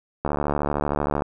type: click train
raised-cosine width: 1 ms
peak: -9 dBFS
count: 72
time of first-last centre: 0.25-1.221 s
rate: 73.1 Hz
effects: none